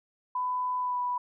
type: tone with pitch glide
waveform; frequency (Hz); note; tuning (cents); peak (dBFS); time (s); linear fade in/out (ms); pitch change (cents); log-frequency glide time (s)
sine; 1000 to 986.2; B5 to B5; +21 to -3; -27; 0.35-1.18; 5; -24; 0.79-1
effects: none